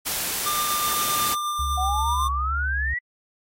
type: noise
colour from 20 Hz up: white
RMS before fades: -26 dBFS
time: 0.05-1.35 s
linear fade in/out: 20 ms
type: tone with tremolo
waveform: square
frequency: 1194 Hz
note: D6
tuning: 28 cents sharp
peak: -24 dBFS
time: 0.45-2.29 s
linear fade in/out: 20 ms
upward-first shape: sine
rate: 8 Hz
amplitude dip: 25%
type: tone with vibrato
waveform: sine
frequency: 69.1 Hz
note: C#2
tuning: 5 cents flat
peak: -25 dBFS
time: 1.59-2.94 s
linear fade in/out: 5 ms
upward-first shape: square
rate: 2.2 Hz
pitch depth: 36 cents each way
type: exponential sweep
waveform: sine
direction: up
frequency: 720 to 1981 Hz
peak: -24 dBFS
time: 1.77-2.99 s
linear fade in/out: 10 ms
effects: AAC 48 kbps